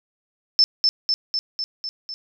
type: tone with echo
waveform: sine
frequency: 5280 Hz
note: E8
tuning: 2 cents sharp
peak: -11 dBFS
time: 0.59-0.64 s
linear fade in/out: 0 ms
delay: 250 ms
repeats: 6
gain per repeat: -3 dB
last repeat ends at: 2.14 s
effects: none